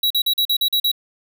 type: tone bursts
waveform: square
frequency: 3883 Hz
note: B7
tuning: 30 cents flat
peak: -16 dBFS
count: 8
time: 0.03-0.916 s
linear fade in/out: 5 ms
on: 74 ms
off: 42 ms
effects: none